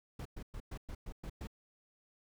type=noise bursts; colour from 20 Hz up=brown; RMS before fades=-43 dBFS; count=8; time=0.19-1.472 s; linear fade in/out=5 ms; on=64 ms; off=110 ms; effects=none